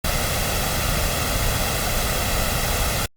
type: noise with comb filter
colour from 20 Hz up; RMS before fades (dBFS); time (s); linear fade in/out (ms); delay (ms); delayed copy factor
pink; -22; 0.04-3.06; 5; 1.5; +0.55
effects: Opus 48 kbps